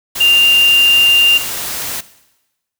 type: tone in noise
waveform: sine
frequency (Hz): 2794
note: F7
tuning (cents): 0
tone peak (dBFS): -7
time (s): 0.2-1.38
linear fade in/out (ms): 10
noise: white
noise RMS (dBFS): -22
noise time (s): 0.15-2.01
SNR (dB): +12
effects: noise-tail reverb RT60 1.0 s tail -17 dB re dry